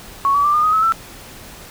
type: tone with pitch steps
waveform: sine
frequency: 1108.7 / 1143.2 / 1178.7 / 1215.3 / 1253.1 / 1292.1 / 1332.3 Hz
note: C#6 / D6 / D6 / D#6 / D#6 / E6 / E6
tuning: 0 / -47 / +6 / -41 / +12 / -35 / +18 cents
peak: -12 dBFS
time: 0.25-0.922 s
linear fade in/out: 0 ms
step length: 96 ms
effects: pink hiss -38 dBFS RMS until 1.7 s